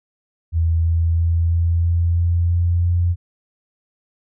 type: tone with pitch steps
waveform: sine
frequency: 82.41 / 83.08 / 83.75 / 84.43 / 85.12 / 85.81 / 86.51 / 87.21 Hz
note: E2 / E2 / E2 / E2 / F2 / F2 / F2 / F2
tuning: 0 / +14 / +28 / +42 / -44 / -30 / -16 / -2 cents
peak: -14 dBFS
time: 0.52-3.16 s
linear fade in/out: 50 ms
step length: 330 ms
effects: none